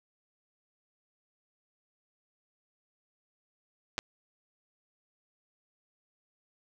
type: clicks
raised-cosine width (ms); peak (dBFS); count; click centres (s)
0.2; -14; 2; 3.981 / 3.989
effects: none